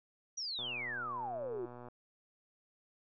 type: exponential sweep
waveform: sine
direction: down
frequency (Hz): 5920 to 337.3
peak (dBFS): -37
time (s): 0.37-1.66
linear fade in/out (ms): 10
type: click train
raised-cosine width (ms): 1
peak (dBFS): -36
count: 159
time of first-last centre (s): 0.59-1.885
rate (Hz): 122
effects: none